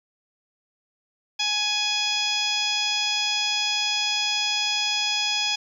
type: harmonic tone with a mistuned harmonic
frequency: 838 Hz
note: G#5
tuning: 15 cents sharp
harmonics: 1 / 2 / 3 / 4 / 5 / 6 / 7 / 8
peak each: -33 / -38 / -28 / -26 / -38 / -27 / -37 / -36 dBFS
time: 1.39-5.56 s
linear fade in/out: 10 ms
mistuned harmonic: 3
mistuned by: -16 cents
effects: 9-bit